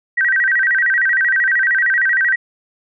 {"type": "tone with vibrato", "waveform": "sine", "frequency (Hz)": 1727, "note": "A6", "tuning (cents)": -33, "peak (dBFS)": -12, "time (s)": [0.17, 2.36], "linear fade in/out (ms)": 10, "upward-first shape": "square", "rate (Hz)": 13, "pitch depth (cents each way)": 180, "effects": []}